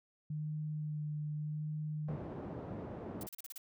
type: tone with vibrato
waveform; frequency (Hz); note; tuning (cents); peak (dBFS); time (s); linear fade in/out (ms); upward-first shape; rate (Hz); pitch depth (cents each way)
sine; 151.5; D#3; -46; -36; 0.3-2.16; 5; sine; 0.84; 17
type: band-pass noise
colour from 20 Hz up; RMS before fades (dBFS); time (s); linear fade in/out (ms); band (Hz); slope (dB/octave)
pink; -44; 2.08-3.27; 5; 110 to 620; 12
type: noise bursts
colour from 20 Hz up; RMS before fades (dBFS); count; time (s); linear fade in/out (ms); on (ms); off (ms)
blue; -46; 7; 3.21-3.58; 2; 22; 36
effects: none